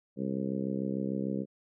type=harmonic tone; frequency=66.7 Hz; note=C2; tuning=34 cents sharp; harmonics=2 / 3 / 4 / 5 / 6 / 7 / 8; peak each=-41 / -33 / -37 / -40 / -41 / -41 / -43 dBFS; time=0.16-1.46 s; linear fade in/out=50 ms; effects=none